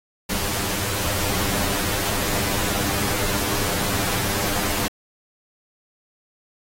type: noise with comb filter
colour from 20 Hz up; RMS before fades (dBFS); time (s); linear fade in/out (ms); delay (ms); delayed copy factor
pink; -24; 0.29-4.88; 10; 10; +0.8
effects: AAC 48 kbps